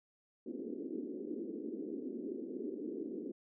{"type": "band-pass noise", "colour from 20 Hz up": "pink", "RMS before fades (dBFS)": -42, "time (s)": [0.46, 3.32], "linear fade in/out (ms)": 5, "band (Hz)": [240, 420], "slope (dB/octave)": 48, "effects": []}